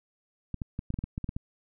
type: clicks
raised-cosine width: 5 ms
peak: -20 dBFS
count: 11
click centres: 0.543 / 0.618 / 0.791 / 0.904 / 0.941 / 0.989 / 1.04 / 1.179 / 1.243 / 1.291 / 1.365 s
effects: none